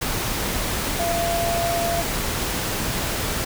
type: tone in noise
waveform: sine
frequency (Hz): 682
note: F5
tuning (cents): -41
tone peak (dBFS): -22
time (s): 0.99-2.02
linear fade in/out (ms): 10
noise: pink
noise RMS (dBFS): -25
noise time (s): 0.01-3.45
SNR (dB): 0
effects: none